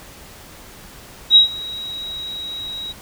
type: tone with ADSR envelope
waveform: sine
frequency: 3831 Hz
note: A#7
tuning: 47 cents sharp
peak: -4 dBFS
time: 1.3-2.93 s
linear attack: 57 ms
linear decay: 120 ms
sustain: -22 dB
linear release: 21 ms
effects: pink hiss -41 dBFS RMS until 3.01 s